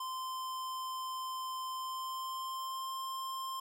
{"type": "tone with pitch glide", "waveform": "square", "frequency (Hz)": [1037, 1054.5], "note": ["C6", "C6"], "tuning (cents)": [-16, 13], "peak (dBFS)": -38, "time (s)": [0, 3.6], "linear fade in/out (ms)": 5, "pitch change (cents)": 29, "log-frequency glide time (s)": [1.72, 2.95], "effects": []}